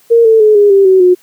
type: tone with pitch steps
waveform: sine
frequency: 464.4 / 445.5 / 427.3 / 409.9 / 393.2 / 377.2 / 361.8 Hz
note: A#4 / A4 / G#4 / G#4 / G4 / F#4 / F#4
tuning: -7 / +22 / +49 / -23 / +5 / +33 / -39 cents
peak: -3 dBFS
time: 0.1-1.15 s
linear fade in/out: 20 ms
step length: 150 ms
effects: white hiss -48 dBFS RMS until 1.22 s + high-pass 100 Hz 12 dB/octave